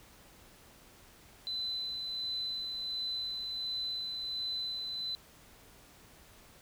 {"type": "tone with tremolo", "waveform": "sine", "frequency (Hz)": 4021, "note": "B7", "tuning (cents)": 30, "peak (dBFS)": -33, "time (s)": [1.47, 5.15], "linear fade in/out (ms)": 0, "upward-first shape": "sine", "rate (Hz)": 1.4, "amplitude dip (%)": 30, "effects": ["pink hiss -58 dBFS RMS until 6.61 s"]}